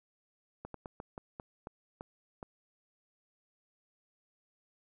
slowing click train, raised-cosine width 1 ms, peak -28 dBFS, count 9, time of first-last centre 0.65-2.428 s, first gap 93 ms, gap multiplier 1.24, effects none

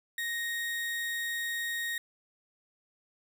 35% pulse tone, 1867 Hz, A#6, 2 cents sharp, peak -30 dBFS, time 0.18-1.98 s, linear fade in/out 2 ms, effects none

